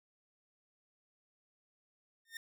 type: tone with exponential growth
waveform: sawtooth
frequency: 1824 Hz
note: A#6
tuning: 38 cents flat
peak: -35 dBFS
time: 2.25-2.37 s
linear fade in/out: 2 ms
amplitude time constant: 25 ms
effects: none